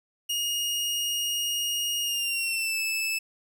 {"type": "tone with pitch glide", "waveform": "sawtooth", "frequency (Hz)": [2862, 2624], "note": ["F7", "E7"], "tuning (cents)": [42, -9], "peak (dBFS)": -23, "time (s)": [0.29, 3.19], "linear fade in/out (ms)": 10, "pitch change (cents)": -151, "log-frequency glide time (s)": [2.02, 2.8], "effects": []}